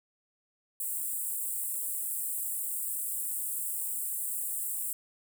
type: high-pass noise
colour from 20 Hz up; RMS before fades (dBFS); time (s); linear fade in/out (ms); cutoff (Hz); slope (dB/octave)
pink; -34; 0.8-4.93; 2; 7800; 96
effects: none